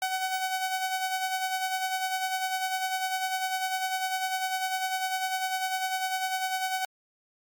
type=tone with tremolo; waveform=sawtooth; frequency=753 Hz; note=F#5; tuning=30 cents sharp; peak=-22 dBFS; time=0.02-6.85 s; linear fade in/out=2 ms; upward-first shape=sine; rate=10 Hz; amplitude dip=50%; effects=Opus 48 kbps